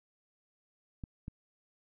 clicks, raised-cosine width 5 ms, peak -28 dBFS, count 2, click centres 1.038 / 1.281 s, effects none

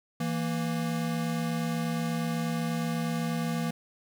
square tone pair together, 164.81 / 233.1 Hz, E3 / A#3, 0 / 0 cents, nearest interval tritone, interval 600 cents, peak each -31 / -32 dBFS, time 0.2-3.71 s, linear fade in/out 5 ms, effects none

